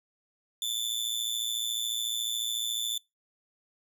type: tone with amplitude modulation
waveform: sawtooth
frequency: 3514 Hz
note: A7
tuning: 3 cents flat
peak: -23 dBFS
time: 0.62-2.98 s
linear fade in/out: 2 ms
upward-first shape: sine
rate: 114 Hz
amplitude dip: 75%
effects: noise-tail reverb RT60 0.2 s tail -24 dB re dry